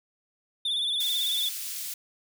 triangle tone with vibrato, 3515 Hz, A7, 2 cents flat, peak -24 dBFS, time 0.65-1.49 s, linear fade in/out 5 ms, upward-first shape sine, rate 18 Hz, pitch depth 64 cents each way
white high-pass noise, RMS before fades -35 dBFS, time 1-1.94 s, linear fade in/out 5 ms, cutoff 3000 Hz, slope 12 dB/octave
effects none

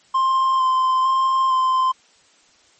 triangle tone with vibrato, 1046.5 Hz, C6, in tune, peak -13 dBFS, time 0.14-1.92 s, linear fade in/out 10 ms, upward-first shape square, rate 1.1 Hz, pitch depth 13 cents each way, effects white hiss -55 dBFS RMS until 2.79 s + MP3 32 kbps

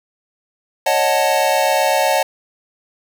square chord, D# half-diminished seventh, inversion third, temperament equal, 554.4 / 622.3 / 740 / 880 Hz, C#5 / D#5 / F#5 / A5, 0 / 0 / 0 / 0 cents, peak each -20 dBFS, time 0.86-2.23 s, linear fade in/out 5 ms, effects 7-bit

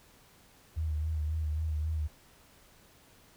sine tone with vibrato, 77.7 Hz, D#2, 2 cents flat, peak -29 dBFS, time 0.76-2.08 s, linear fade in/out 20 ms, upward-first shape sine, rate 3.7 Hz, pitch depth 45 cents each way, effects pink hiss -60 dBFS RMS until 3.36 s

